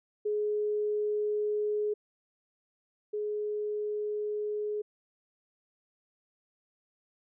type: tone pair in turn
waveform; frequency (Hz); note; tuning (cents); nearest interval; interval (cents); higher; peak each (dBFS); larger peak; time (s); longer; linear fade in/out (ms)
sine; 420 / 420; G#4 / G#4; +19 / +19; unison; 0; neither; -27 / -30; first; 0.25-1.94 / 3.13-4.82; neither; 10
effects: none